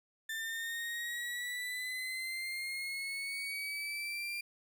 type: linear sweep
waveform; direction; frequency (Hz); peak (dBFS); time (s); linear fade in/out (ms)
35% pulse; up; 1779 to 2387; -35; 0.29-4.41; 5
effects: none